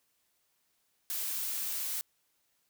blue noise, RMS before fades -35 dBFS, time 1.1-2.01 s, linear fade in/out 0 ms, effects white hiss -75 dBFS RMS until 2.69 s

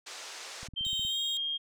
white band-pass noise, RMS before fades -44 dBFS, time 0.06-0.68 s, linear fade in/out 10 ms, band 400 to 6900 Hz, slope 24 dB/octave
clicks, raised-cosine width 5 ms, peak -35 dBFS, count 8, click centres 0.631 / 0.686 / 0.737 / 0.81 / 0.866 / 0.931 / 0.995 / 1.05 s
sine tone with pitch glide, 3136 to 3226 Hz, G7 to G7, 0 to +49 cents, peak -30 dBFS, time 0.76-1.58 s, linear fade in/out 20 ms, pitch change +49 cents, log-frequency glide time 1.06-1.2 s
30% pulse tone, 3729 Hz, A#7, in tune, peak -33 dBFS, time 0.85-1.37 s, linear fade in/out 0 ms
effects none

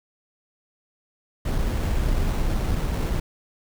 brown noise with sample-and-hold, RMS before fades -23 dBFS, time 1.45-3.2 s, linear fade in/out 5 ms, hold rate 4900 Hz, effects none

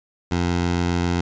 15% pulse tone, 87.31 Hz, F2, in tune, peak -13 dBFS, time 0.31-1.21 s, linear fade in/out 5 ms, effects resampled to 16000 Hz

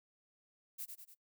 violet noise with echo, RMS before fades -43 dBFS, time 0.78-0.86 s, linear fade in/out 20 ms, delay 97 ms, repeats 3, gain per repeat -5 dB, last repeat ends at 1.151 s, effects noise-tail reverb RT60 0.1 s tail -21 dB re dry

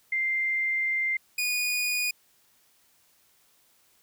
sine / sawtooth tone pair in turn, 2093 / 2461 Hz, C7 / D#7, 0 / -20 cents, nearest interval minor third, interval 280 cents, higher second, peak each -24 / -22 dBFS, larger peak second, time 0.12-1.17 / 1.38-2.11 s, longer first, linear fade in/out 5 ms, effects white hiss -64 dBFS RMS until 4.02 s

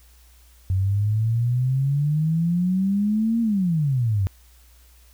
sine exponential two-way sweep, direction up then down, 92.5 to 233.9 to 92.5 Hz, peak -18 dBFS, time 0.7-4.27 s, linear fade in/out 0 ms, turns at 3.41 s, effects added 60 Hz sine -50 dBFS peak until 5.13 s + white hiss -57 dBFS RMS until 5.13 s

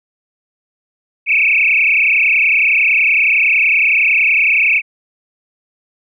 sine tone with frequency modulation, 2441 Hz, D#7, 34 cents flat, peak -9 dBFS, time 1.26-4.82 s, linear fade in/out 50 ms, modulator 30.8 Hz, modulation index 7.4, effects none

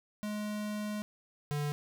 square tone pair in turn, 210 / 146.68 Hz, G#3 / D3, +19 / -2 cents, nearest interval tritone, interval 621 cents, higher first, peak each -35 / -32 dBFS, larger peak second, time 0.23-1.02 / 1.51-1.72 s, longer first, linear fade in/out 0 ms, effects none

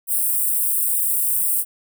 white high-pass noise, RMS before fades -20 dBFS, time 0.07-1.65 s, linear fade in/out 50 ms, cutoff 8200 Hz, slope 96 dB/octave, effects none

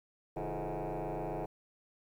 sine tone with frequency modulation, 157.7 Hz, D#3, 24 cents sharp, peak -32 dBFS, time 0.36-1.46 s, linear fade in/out 10 ms, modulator 95.9 Hz, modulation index 7.2, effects tanh soft clip ceiling -34 dBFS + 11-bit

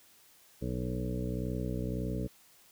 harmonic tone with a mistuned harmonic, 61.74 Hz, B1, in tune, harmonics 1 / 2 / 3 / 4 / 5 / 7 / 8 / 9, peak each -38 / -37 / -38 / -41 / -41 / -42 / -46 / -46 dBFS, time 0.61-2.28 s, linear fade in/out 20 ms, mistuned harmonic 1, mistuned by -28 cents, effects white hiss -61 dBFS RMS until 2.71 s

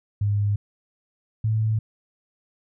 sine tone pair in turn, 102.5 / 109.68 Hz, G#2 / A2, -22 / -5 cents, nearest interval minor second, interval 117 cents, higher second, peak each -19 dBFS, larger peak neither, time 0.21-0.56 / 1.44-1.79 s, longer neither, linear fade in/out 5 ms, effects none

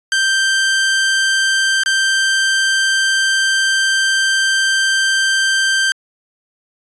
sawtooth tone with dropouts, 1568 Hz, G6, in tune, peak -9 dBFS, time 0.12-5.92 s, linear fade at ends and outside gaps 1 ms, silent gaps 1.835-1.86 s, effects resampled to 22050 Hz

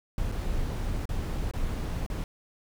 brown noise with dropouts, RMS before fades -30 dBFS, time 0.18-2.24 s, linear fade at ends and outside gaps 1 ms, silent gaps 0.317-0.321 / 1.055-1.091 / 1.512-1.536 / 2.064-2.1 s, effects none

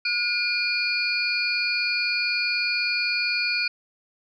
sine tone cluster, 1446 / 2415 / 4404 / 4856 Hz, F#6 / D7 / C#8 / D#8, -40 / +48 / -12 / -43 cents, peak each -31 / -24 / -28 / -32 dBFS, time 0.05-3.68 s, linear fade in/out 5 ms, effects none

